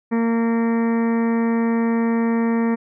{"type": "harmonic tone", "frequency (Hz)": 230, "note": "A#3", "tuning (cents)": -23, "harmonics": [1, 2, 3, 4, 5, 6, 7, 8, 9, 10], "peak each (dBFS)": [-17, -25, -35, -31, -36, -40, -45, -35, -43, -42], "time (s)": [0.11, 2.76], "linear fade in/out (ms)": 20, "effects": []}